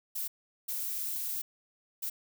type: noise bursts at uneven times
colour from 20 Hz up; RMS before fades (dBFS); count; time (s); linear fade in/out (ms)
violet; -35; 3; 0.15-0.28 / 0.68-1.42 / 2.02-2.1; 10
effects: none